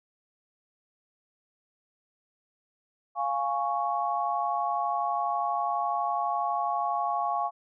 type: chord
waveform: sine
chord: Db major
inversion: first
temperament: equal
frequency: 698.5 / 830.6 / 1108.7 Hz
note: F5 / Ab5 / Db6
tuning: 0 / 0 / 0 cents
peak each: -30 dBFS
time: 3.15-7.51 s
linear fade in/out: 50 ms
effects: none